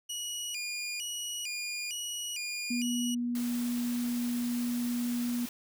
20% pulse tone with vibrato, 2658 Hz, E7, 14 cents sharp, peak -29 dBFS, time 0.09-3.15 s, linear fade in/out 10 ms, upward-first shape square, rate 1.1 Hz, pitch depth 160 cents each way
sine tone, 241.2 Hz, B3, 41 cents flat, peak -29 dBFS, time 2.7-5.46 s, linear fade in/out 10 ms
white noise, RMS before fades -43 dBFS, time 3.35-5.49 s, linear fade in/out 2 ms
effects none

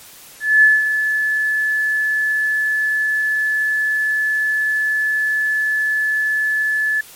sine tone with ADSR envelope, 1728 Hz, A6, 32 cents flat, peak -6 dBFS, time 0.4-7.01 s, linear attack 220 ms, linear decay 200 ms, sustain -9 dB, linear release 5 ms, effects white hiss -41 dBFS RMS until 7.15 s + MP3 64 kbps

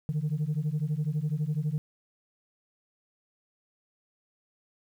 sine beating tone pair, 145.8 / 157.8 Hz, D3 / D#3, -12 / +25 cents, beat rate 12 Hz, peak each -28 dBFS, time 0.09-1.78 s, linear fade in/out 0 ms, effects tanh soft clip ceiling -23 dBFS + 10-bit

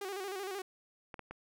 sawtooth tone with vibrato, 387.9 Hz, G4, 18 cents flat, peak -34 dBFS, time 0.01-0.62 s, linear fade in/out 5 ms, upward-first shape square, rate 13 Hz, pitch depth 68 cents each way
clicks, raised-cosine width 0.5 ms, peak -29 dBFS, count 3, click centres 1.142 / 1.193 / 1.31 s
effects none

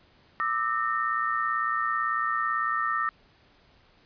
sine tone cluster, 1188 / 1306 / 1831 Hz, D6 / E6 / A#6, +20 / -17 / -32 cents, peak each -29 / -28 / -30 dBFS, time 0.4-3.09 s, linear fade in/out 0 ms, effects pink hiss -60 dBFS RMS until 4.05 s + resampled to 11025 Hz

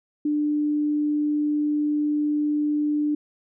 sine tone, 297.4 Hz, D4, 22 cents sharp, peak -20 dBFS, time 0.25-3.15 s, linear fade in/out 5 ms, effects none

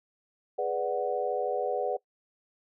sine chord, G# half-diminished seventh, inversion none, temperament equal, 415.3 / 493.9 / 587.3 / 740 Hz, G#4 / B4 / D5 / F#5, 0 / 0 / 0 / 0 cents, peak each -34 / -31 / -33 / -32 dBFS, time 0.58-1.97 s, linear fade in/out 10 ms, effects noise-tail reverb RT60 0.1 s tail -21 dB re dry

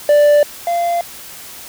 triangle tone pair in turn, 587.3 / 689.6 Hz, D5 / F5, 0 / -22 cents, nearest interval minor third, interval 278 cents, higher second, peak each -5 / -12 dBFS, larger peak first, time 0.09-0.43 / 0.67-1.01 s, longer neither, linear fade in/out 2 ms, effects white hiss -34 dBFS RMS until 1.68 s

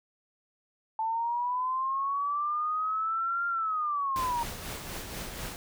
sine linear two-way sweep, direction up then down, 880 to 1396.9 to 929 Hz, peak -27 dBFS, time 0.99-4.43 s, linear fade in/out 2 ms, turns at 3.47 s
pink noise with tremolo, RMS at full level -37 dBFS, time 4.16-5.56 s, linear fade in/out 0 ms, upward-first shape sine, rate 4.1 Hz, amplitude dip 40%
effects none

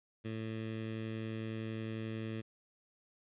15% pulse tone with notch filter, 111 Hz, A2, 16 cents sharp, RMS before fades -40 dBFS, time 0.24-2.42 s, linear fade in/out 20 ms, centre 950 Hz, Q 0.91, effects resampled to 8000 Hz + 12-bit

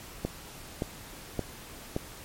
click train, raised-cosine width 2 ms, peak -15 dBFS, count 4, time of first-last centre 0.25-1.964 s, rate 1.75 Hz, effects pink hiss -46 dBFS RMS until 2.24 s + MP3 64 kbps

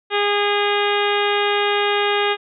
harmonic tone, 409.5 Hz, G#4, 24 cents flat, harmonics 1 / 2 / 3 / 4 / 5 / 6 / 7 / 8 / 9, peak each -20 / -23 / -25 / -26 / -27 / -28 / -28 / -29 / -30 dBFS, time 0.1-2.37 s, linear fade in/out 50 ms, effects none

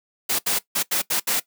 white noise bursts at uneven times, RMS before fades -22 dBFS, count 6, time 0.29-0.39 / 0.46-0.59 / 0.75-0.83 / 0.91-1.02 / 1.1-1.2 / 1.27-1.4 s, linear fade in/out 10 ms, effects noise-tail reverb RT60 0.1 s tail -18 dB re dry + high-pass 150 Hz 12 dB/octave

